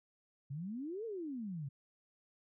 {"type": "exponential two-way sweep", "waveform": "sine", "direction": "up then down", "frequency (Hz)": [130.81, 470.9, 130.81], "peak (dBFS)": -39, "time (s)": [0.5, 1.69], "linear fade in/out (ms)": 10, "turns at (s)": 1.05, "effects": []}